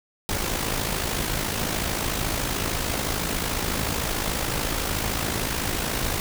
pink noise with amplitude modulation, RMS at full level -24 dBFS, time 0.29-6.2 s, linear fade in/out 0 ms, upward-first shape sine, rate 53.7 Hz, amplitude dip 55%, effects none

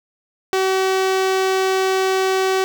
sawtooth tone with notch filter, 380 Hz, F#4, 46 cents sharp, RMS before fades -18 dBFS, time 0.53-2.64 s, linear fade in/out 0 ms, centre 11000 Hz, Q 1.1, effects none

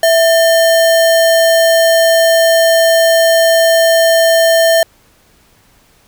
sine tone with sample-and-hold, 659.3 Hz, E5, in tune, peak -6 dBFS, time 0.03-4.83 s, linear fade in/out 2 ms, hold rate 2450 Hz, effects pink hiss -50 dBFS RMS until 6.07 s

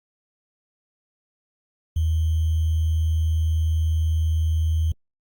sine tone with sample-and-hold, 80.1 Hz, E2, 49 cents flat, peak -18 dBFS, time 1.96-4.92 s, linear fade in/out 5 ms, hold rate 3150 Hz, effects Opus 48 kbps

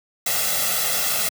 white noise with comb filter, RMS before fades -22 dBFS, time 0.26-1.29 s, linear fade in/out 5 ms, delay 1.5 ms, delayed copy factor +0.85, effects high-pass 150 Hz 12 dB/octave

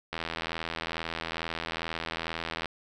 click train, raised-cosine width 0.3 ms, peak -16 dBFS, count 209, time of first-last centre 0.13-2.657 s, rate 82.3 Hz, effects none

